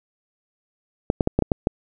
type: clicks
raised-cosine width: 2 ms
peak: -4 dBFS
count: 7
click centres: 1.101 / 1.208 / 1.274 / 1.39 / 1.423 / 1.518 / 1.671 s
effects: none